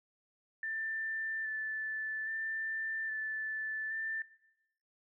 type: tone with vibrato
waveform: sine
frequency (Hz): 1766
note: A6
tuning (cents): +6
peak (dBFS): -35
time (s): 0.63-4.22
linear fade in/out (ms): 2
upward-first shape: square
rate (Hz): 0.61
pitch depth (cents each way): 14
effects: noise-tail reverb RT60 0.9 s tail -19 dB re dry